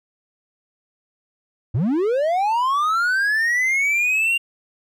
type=linear sweep; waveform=triangle; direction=up; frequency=93.9 to 2794 Hz; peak=-15 dBFS; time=1.74-4.38 s; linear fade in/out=10 ms; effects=none